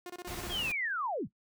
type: tone bursts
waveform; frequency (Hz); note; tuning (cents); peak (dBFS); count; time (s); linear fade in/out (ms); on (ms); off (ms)
sawtooth; 356; F4; +33; -36; 8; 0.06-0.532; 2; 38; 24
type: noise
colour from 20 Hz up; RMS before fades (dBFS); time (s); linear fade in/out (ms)
pink; -41; 0.27-0.72; 5
type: linear sweep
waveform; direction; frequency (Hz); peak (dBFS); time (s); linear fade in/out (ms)
sine; down; 3370 to 74.7; -31; 0.49-1.28; 50
effects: noise-tail reverb RT60 0.1 s tail -17 dB re dry